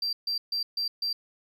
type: tone bursts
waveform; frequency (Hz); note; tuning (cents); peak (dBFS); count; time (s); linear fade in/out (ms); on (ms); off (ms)
sine; 4711; D8; +5; -24; 5; 0.02-1.13; 5; 110; 140
effects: tanh soft clip ceiling -25 dBFS + 11-bit